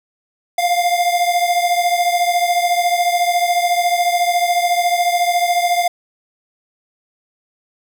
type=beating tone pair; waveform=square; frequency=698.5 / 712.5 Hz; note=F5 / F5; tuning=0 / +34 cents; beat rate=14 Hz; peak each=-16 / -20 dBFS; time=0.58-5.88 s; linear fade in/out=5 ms; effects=none